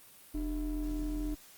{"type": "ring-modulated tone", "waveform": "triangle", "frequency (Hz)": 171.1, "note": "F3", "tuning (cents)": -35, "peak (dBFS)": -27, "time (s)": [0.34, 1.35], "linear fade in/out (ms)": 10, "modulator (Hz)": 129, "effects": ["white hiss -56 dBFS RMS until 1.57 s", "Opus 32 kbps"]}